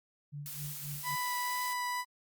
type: tone with tremolo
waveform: sine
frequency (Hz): 145.1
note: D3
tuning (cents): -21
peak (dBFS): -38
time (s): 0.32-1.16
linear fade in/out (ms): 20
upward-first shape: sine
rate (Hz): 3.8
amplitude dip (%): 90
type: noise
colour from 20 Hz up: blue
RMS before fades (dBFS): -42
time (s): 0.46-1.73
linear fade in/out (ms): 0
type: tone with vibrato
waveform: 30% pulse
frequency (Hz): 990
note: B5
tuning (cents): +4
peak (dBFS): -30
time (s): 1.03-2.05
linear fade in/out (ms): 50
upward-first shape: triangle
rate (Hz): 2.1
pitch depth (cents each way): 9
effects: Opus 48 kbps